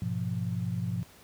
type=chord; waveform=sine; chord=F diminished; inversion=first; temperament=equal; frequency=103.83 / 123.47 / 174.61 Hz; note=Ab2 / Cb3 / F3; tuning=0 / 0 / 0 cents; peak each=-33 dBFS; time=0.02-1.03 s; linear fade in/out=0 ms; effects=pink hiss -55 dBFS RMS until 1.23 s + high-pass 60 Hz 12 dB/octave